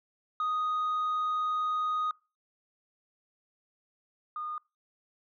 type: tone pair in turn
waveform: sine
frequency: 1244.5 / 1224.5 Hz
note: D#6 / D#6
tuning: 0 / -28 cents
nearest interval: unison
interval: 28 cents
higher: first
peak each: -25 / -33 dBFS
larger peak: first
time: 0.4-2.11 / 4.36-4.58 s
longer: first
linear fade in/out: 2 ms
effects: noise-tail reverb RT60 0.3 s tail -26 dB re dry + tanh soft clip ceiling -26 dBFS